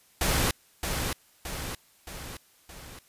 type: noise with echo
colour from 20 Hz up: pink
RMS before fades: -25 dBFS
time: 0.21-0.51 s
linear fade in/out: 2 ms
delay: 620 ms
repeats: 4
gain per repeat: -5 dB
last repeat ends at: 2.99 s
effects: white hiss -61 dBFS RMS until 3.08 s + resampled to 32000 Hz